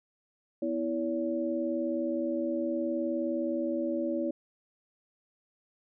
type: tone cluster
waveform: sine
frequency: 248.2 / 327.5 / 568 Hz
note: B3 / E4 / C#5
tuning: +9 / -11 / +42 cents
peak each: -34 / -31 / -33 dBFS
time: 0.62-4.31 s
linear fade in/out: 5 ms
effects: none